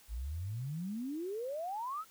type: exponential sweep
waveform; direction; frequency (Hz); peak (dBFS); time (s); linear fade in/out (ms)
sine; up; 51.7 to 1358; -36; 0.08-2.05; 50
effects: white hiss -61 dBFS RMS until 2.1 s